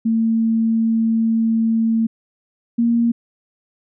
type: tone pair in turn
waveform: sine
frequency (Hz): 225.5 / 233.9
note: A3 / A#3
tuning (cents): +43 / +6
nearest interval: minor second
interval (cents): 63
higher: second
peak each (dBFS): -14 / -13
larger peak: second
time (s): 0.05-2.07 / 2.78-3.12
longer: first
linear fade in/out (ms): 10
effects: none

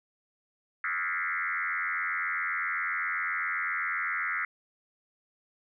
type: tone with frequency modulation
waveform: sine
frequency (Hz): 1700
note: G#6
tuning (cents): +40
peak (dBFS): -28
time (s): 0.84-4.45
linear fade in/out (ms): 2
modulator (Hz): 87.6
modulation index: 5
effects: none

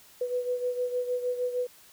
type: beating tone pair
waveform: sine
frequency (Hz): 493.9 / 500.4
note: B4 / B4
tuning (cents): 0 / +23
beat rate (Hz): 6.5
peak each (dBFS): -28 / -34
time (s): 0.21-1.67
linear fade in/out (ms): 5
effects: white hiss -55 dBFS RMS until 1.92 s

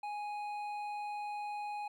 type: tone with hard clipping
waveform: triangle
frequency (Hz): 830.6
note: G#5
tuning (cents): 0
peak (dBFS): -39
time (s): 0.03-1.88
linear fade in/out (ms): 5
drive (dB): 11
effects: none

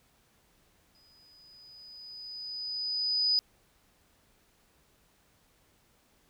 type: tone with exponential growth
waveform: sine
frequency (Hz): 4978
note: D#8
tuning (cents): 0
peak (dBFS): -22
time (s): 0.95-3.39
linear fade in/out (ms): 0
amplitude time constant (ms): 530
effects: pink hiss -67 dBFS RMS until 6.29 s

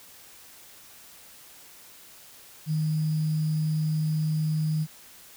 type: tone with sample-and-hold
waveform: sine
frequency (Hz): 155.56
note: D#3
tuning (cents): 0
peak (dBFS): -23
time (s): 2.66-4.87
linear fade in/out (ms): 50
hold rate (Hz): 4900
effects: white hiss -50 dBFS RMS until 5.36 s

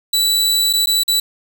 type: tone with dropouts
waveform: sawtooth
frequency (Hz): 3951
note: B7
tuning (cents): 0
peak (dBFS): -10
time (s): 0.13-1.2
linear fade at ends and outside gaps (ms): 5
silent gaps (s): 0.729-0.734 / 0.86-0.87 / 1.035-1.079
effects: none

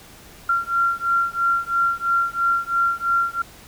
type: beating tone pair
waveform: sine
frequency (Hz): 1375 / 1378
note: F6 / F6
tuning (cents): -27 / -24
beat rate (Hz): 3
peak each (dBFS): -21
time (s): 0.49-3.42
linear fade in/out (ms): 5
effects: pink hiss -45 dBFS RMS until 3.67 s

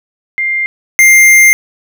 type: tone pair in turn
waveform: sine / square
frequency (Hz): 2100 / 2100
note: C7 / C7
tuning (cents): +6 / +6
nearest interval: unison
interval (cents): 0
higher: neither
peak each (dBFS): -11 / -3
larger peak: second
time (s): 0.38-0.66 / 0.99-1.53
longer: second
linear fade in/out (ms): 0
effects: none

